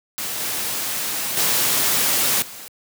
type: noise with level steps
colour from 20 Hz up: white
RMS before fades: -27 / -25 / -19 / -37 dBFS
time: 0.18-2.68 s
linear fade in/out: 0 ms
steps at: 0.4 / 1.37 / 2.42 s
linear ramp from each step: 2 ms
effects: high-pass 100 Hz 12 dB/octave